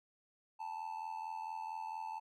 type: tone with amplitude modulation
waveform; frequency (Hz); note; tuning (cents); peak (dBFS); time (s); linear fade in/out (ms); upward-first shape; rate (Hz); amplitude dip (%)
triangle; 880; A5; 0; -35; 0.59-2.2; 20; sine; 84.4; 75
effects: none